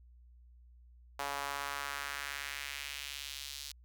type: tone with high-pass filter sweep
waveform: sawtooth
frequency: 141.2 Hz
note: C#3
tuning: 32 cents sharp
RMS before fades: -41 dBFS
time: 1.19-3.72 s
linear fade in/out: 5 ms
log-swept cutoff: 810 to 4300 Hz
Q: 1.6
effects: added 60 Hz sine -56 dBFS peak until 3.84 s